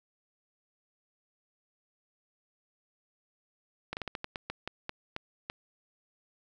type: slowing click train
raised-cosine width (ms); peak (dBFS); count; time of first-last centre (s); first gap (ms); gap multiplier
0.3; -19; 12; 3.93-5.499; 39; 1.24
effects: none